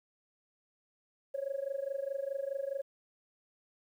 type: tone with amplitude modulation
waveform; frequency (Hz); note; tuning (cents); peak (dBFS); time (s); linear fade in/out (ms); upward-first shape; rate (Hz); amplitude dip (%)
sine; 550; C#5; -14; -29; 1.34-2.82; 10; sine; 24.8; 90
effects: tanh soft clip ceiling -27 dBFS + 11-bit